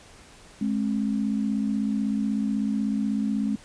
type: tone pair together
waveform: sine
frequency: 211.5 / 267.7 Hz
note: G#3 / C4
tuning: +32 / +40 cents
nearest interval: major third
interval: 408 cents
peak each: -24 / -28 dBFS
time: 0.61-3.56 s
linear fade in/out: 5 ms
effects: pink hiss -50 dBFS RMS until 3.64 s + resampled to 22050 Hz